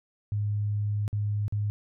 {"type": "tone with dropouts", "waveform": "sine", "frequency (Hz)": 103.83, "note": "G#2", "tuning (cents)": 0, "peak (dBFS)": -25, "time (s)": [0.32, 1.7], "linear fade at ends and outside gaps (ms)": 0, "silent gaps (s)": [[1.079, 1.129], [1.481, 1.524]], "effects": []}